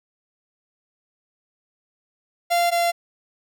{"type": "tone pair in turn", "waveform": "45% pulse", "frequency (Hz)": [692, 688], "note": ["F5", "F5"], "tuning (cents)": [-16, -26], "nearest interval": "unison", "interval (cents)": 10, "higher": "first", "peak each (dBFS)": [-17, -18], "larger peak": "first", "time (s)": [[2.5, 2.71], [2.71, 2.92]], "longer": "neither", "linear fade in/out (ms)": 20, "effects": []}